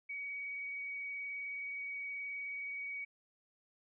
sine tone with vibrato, 2256 Hz, C#7, 30 cents sharp, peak -39 dBFS, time 0.09-3.05 s, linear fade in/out 10 ms, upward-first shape sine, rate 19 Hz, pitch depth 15 cents each way, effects none

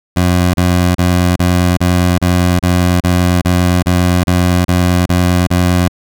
20% pulse tone bursts, 89.2 Hz, F2, 37 cents sharp, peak -4 dBFS, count 14, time 0.16-5.883 s, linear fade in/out 10 ms, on 380 ms, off 31 ms, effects none

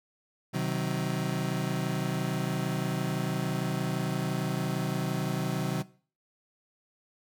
35% pulse chord, C diminished, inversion none, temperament just, 130.81 / 156.98 / 188.37 Hz, C3 / Eb3 / Gb3, 0 / +16 / +31 cents, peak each -31 dBFS, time 0.53-5.83 s, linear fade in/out 20 ms, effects noise-tail reverb RT60 0.4 s tail -18 dB re dry

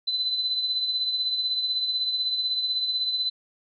sine tone with tremolo, 4023 Hz, B7, 31 cents sharp, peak -21 dBFS, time 0.07-3.3 s, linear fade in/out 10 ms, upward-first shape triangle, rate 16 Hz, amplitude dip 55%, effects none

